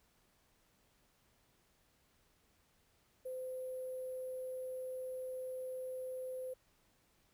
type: tone with sample-and-hold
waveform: sine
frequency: 513 Hz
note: C5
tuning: 34 cents flat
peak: -40 dBFS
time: 3.25-6.54 s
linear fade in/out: 10 ms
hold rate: 11025 Hz
effects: pink hiss -73 dBFS RMS until 7.33 s